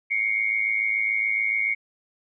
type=tone pair together; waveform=sine; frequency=2138 / 2245 Hz; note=C7 / C#7; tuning=+37 / +21 cents; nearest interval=minor second; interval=84 cents; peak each=-24 dBFS; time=0.1-1.75 s; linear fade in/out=20 ms; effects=none